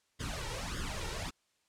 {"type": "noise with flanger", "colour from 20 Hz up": "pink", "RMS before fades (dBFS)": -38, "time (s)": [0.19, 1.31], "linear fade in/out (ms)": 20, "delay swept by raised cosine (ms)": [0.59, 2.19], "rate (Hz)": 1.7, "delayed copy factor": 0.8, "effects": ["white hiss -75 dBFS RMS until 1.68 s", "low-pass 8000 Hz 12 dB/octave"]}